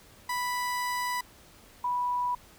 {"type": "tone pair in turn", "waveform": ["30% pulse", "sine"], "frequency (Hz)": [987.8, 982.5], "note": ["B5", "B5"], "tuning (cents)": [0, -9], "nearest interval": "unison", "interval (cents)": 9, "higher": "first", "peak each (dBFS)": -26, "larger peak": "neither", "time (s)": [[0.29, 1.21], [1.84, 2.35]], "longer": "first", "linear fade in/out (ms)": 5, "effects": ["pink hiss -55 dBFS RMS until 2.58 s"]}